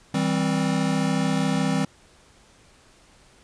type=chord; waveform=square; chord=C major; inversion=first; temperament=equal with one note detuned; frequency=161.98 / 196 / 261.6 Hz; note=E3 / G3 / C4; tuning=-30 / 0 / 0 cents; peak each=-26 dBFS; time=0.14-1.85 s; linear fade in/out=5 ms; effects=pink hiss -55 dBFS RMS until 3.43 s + resampled to 22050 Hz